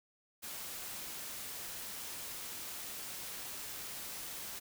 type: noise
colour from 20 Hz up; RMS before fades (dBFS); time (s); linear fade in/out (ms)
white; -44; 0.42-4.6; 20
effects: none